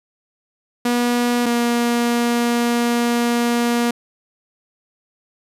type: tone pair in turn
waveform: sawtooth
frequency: 241.6 / 237.7 Hz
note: B3 / A#3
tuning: -38 / +34 cents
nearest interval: unison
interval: 28 cents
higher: first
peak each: -12 dBFS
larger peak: neither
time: 0.85-1.46 / 1.46-3.91 s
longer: second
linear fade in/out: 5 ms
effects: resampled to 32000 Hz